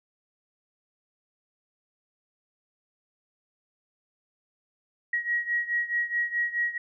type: beating tone pair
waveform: sine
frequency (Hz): 1900 / 1904.7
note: A#6 / A#6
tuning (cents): +33 / +37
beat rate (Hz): 4.7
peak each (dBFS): -27 / -30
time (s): 5.13-6.78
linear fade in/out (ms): 5
effects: none